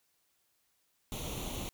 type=noise with comb filter; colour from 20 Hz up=pink; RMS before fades=-39 dBFS; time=1.12-1.69 s; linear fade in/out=0 ms; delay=0.3 ms; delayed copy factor=+0.75; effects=white hiss -75 dBFS RMS until 1.73 s